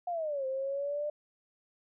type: exponential two-way sweep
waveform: sine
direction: down then up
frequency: 723 to 523 to 599 Hz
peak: -31 dBFS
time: 0.07-1.1 s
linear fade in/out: 5 ms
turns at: 0.46 s
effects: none